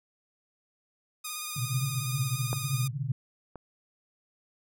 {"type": "tone with vibrato", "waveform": "5% pulse", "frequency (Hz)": 1227, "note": "D#6", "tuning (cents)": -25, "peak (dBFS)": -23, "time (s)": [1.24, 2.88], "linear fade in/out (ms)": 10, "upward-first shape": "square", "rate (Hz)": 17, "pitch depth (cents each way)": 21}
{"type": "band-pass noise", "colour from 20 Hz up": "white", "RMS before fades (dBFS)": -31, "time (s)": [1.56, 3.12], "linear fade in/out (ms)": 5, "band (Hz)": [120, 140], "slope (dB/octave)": 96}
{"type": "clicks", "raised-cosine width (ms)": 1, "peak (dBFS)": [-18, -28], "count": 2, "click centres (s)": [2.53, 3.557]}
{"effects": []}